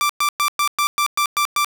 sawtooth tone bursts, 1174.7 Hz, D6, in tune, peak -12 dBFS, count 9, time 0.01-1.646 s, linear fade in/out 0 ms, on 84 ms, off 110 ms, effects none

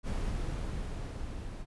brown noise with level ramp, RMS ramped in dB -32 to -41 dBFS, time 0.03-1.66 s, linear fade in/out 50 ms, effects resampled to 24000 Hz

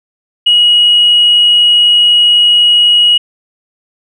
sine tone, 2902 Hz, F#7, 34 cents flat, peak -3 dBFS, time 0.46-3.18 s, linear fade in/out 10 ms, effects tanh soft clip ceiling 0 dBFS

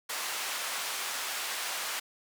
pink band-pass noise, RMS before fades -35 dBFS, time 0.09-2 s, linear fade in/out 10 ms, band 990 to 14000 Hz, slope 12 dB/octave, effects none

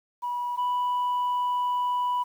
sine tone pair in turn, 974 / 985.9 Hz, B5 / B5, -24 / -3 cents, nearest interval unison, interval 21 cents, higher second, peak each -26 / -21 dBFS, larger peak second, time 0.22-0.57 / 0.57-2.24 s, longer second, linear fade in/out 20 ms, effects tanh soft clip ceiling -22 dBFS + 9-bit

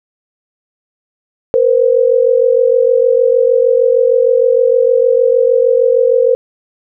sine tone pair together, 470 / 516.5 Hz, A#4 / C5, +14 / -22 cents, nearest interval major second, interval 164 cents, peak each -10 dBFS, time 1.54-6.35 s, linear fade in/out 0 ms, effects none

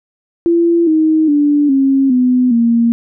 sine tone with pitch steps, 339.2 / 314.7 / 291.9 / 270.8 / 251.2 / 233 Hz, E4 / D#4 / D4 / C#4 / B3 / A#3, +50 / +20 / -10 / -40 / +30 / -1 cents, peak -8 dBFS, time 0.46-2.92 s, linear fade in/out 0 ms, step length 410 ms, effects none

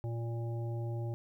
harmonic tone, 116.54 Hz, A#2, in tune, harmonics 1 / 3 / 5 / 7, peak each -34 / -44 / -48 / -51 dBFS, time 0.04-1.14 s, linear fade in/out 0 ms, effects 12-bit

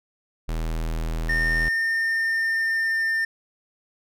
square tone, 40.4 Hz, E1, 34 cents flat, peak -25 dBFS, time 0.48-1.69 s, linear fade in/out 10 ms
triangle tone with pitch glide, 1821 to 1802.2 Hz, A#6 to A6, -41 to +41 cents, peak -19 dBFS, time 1.29-3.25 s, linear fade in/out 5 ms, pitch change -18 cents, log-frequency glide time 1.44-3.05 s
effects none

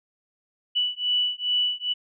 sine beating tone pair, 2960 / 2962.4 Hz, F#7 / F#7, 0 / +1 cents, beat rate 2.4 Hz, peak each -25 dBFS, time 0.75-1.94 s, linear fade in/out 20 ms, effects none

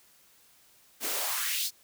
white noise with high-pass filter sweep, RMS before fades -31 dBFS, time 1-1.71 s, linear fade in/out 50 ms, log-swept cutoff 240 to 5000 Hz, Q 2.2, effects white hiss -61 dBFS RMS until 1.83 s

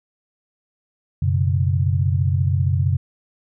sine chord, F# suspended fourth, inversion none, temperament equal, 92.5 / 123.47 / 138.59 Hz, F#2 / B2 / C#3, 0 / 0 / 0 cents, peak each -18 / -23 / -21 dBFS, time 1.22-2.97 s, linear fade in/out 5 ms, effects none

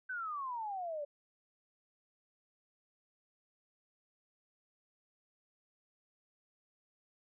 sine exponential sweep, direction down, 1548 to 566 Hz, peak -37 dBFS, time 0.09-1.05 s, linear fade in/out 10 ms, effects none

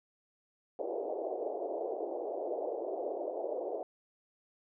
pink band-pass noise, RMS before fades -37 dBFS, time 0.79-3.83 s, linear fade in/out 2 ms, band 360 to 720 Hz, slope 48 dB/octave, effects none

